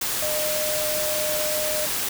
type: tone in noise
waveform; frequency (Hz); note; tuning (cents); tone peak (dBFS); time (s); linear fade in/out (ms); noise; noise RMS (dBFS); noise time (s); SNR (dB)
sine; 610; D#5; -34; -26; 0.22-1.86; 5; white; -26; 0.01-2.09; -3
effects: none